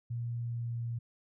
sine tone with pitch glide, 118.4 to 117.38 Hz, A#2 to A#2, +27 to +12 cents, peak -33 dBFS, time 0.1-0.99 s, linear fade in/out 10 ms, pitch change -15 cents, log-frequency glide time 0.38-0.86 s, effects none

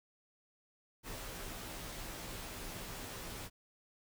pink noise with comb filter, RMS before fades -45 dBFS, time 1.03-3.5 s, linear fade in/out 50 ms, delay 14 ms, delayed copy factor -0.7, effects none

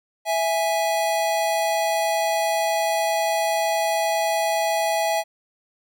square tone pair together, 659.3 / 829.8 Hz, E5 / G#5, 0 / -2 cents, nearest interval major third, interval 398 cents, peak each -23 / -24 dBFS, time 0.25-5.24 s, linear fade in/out 50 ms, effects none

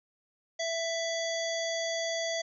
harmonic tone with a mistuned harmonic, 662 Hz, E5, 7 cents sharp, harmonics 1 / 3 / 5 / 7 / 9 / 10, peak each -32 / -37 / -39 / -40 / -42 / -42 dBFS, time 0.59-2.42 s, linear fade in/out 10 ms, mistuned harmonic 5, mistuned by +36 cents, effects none

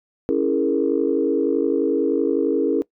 sine chord, A# half-diminished seventh, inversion first, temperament equal, 277.2 / 329.6 / 415.3 / 466.2 Hz, C#4 / E4 / G#4 / A#4, 0 / 0 / 0 / 0 cents, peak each -22 dBFS, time 0.29-2.82 s, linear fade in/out 0 ms, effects noise-tail reverb RT60 0.1 s tail -21 dB re dry + tanh soft clip ceiling -6 dBFS

